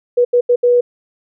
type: tone bursts at uneven times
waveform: sine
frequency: 486.8 Hz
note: B4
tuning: 25 cents flat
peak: -8 dBFS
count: 4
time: 0.17-0.25 / 0.33-0.41 / 0.49-0.56 / 0.63-0.81 s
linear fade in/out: 10 ms
effects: none